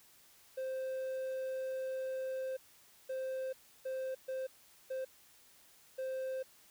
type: tone bursts at uneven times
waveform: triangle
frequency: 523.3 Hz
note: C5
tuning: in tune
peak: -34 dBFS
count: 6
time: 0.57-2.57 / 3.09-3.53 / 3.85-4.15 / 4.28-4.47 / 4.9-5.05 / 5.98-6.43 s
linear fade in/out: 10 ms
effects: white hiss -63 dBFS RMS until 6.7 s